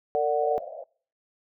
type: chord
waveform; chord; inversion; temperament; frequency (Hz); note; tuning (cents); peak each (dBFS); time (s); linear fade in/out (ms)
sine; Bb augmented; none; equal with one note detuned; 454.7 / 587.3 / 740; Bb4 / D5 / F#5; -43 / 0 / 0; -26; 0.15-0.58; 0
type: band-pass noise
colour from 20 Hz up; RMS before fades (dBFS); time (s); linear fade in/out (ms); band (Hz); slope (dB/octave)
white; -38; 0.4-0.84; 5; 530 to 700; 96
effects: noise-tail reverb RT60 0.5 s tail -25 dB re dry